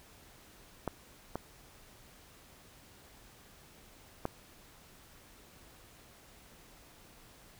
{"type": "clicks", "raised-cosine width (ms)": 1, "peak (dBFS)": [-19, -21, -18], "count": 3, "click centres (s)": [0.877, 1.356, 4.254], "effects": ["pink hiss -58 dBFS RMS until 7.59 s"]}